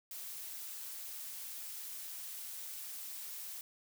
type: noise with amplitude modulation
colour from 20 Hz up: blue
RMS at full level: -44 dBFS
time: 0.11-3.61 s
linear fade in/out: 2 ms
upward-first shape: sine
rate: 199 Hz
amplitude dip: 25%
effects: none